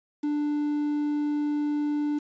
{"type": "tone with quantisation", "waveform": "triangle", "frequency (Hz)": 295.1, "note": "D4", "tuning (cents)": 8, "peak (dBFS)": -22, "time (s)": [0.23, 2.19], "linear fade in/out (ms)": 10, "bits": 8, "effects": ["resampled to 16000 Hz"]}